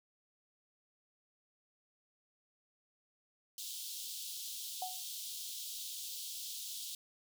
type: high-pass noise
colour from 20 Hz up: pink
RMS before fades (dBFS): -44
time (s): 3.58-6.95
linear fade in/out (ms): 2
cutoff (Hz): 3200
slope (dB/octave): 48
type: tone with exponential decay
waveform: sine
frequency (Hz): 740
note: F#5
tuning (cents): 0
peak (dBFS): -34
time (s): 4.82-5.05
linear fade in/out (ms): 2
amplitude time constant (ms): 48
effects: none